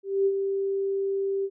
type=tone with ADSR envelope; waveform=sine; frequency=392 Hz; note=G4; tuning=in tune; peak=-18 dBFS; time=0.03-1.5 s; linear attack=230 ms; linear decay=56 ms; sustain=-6 dB; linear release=55 ms; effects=none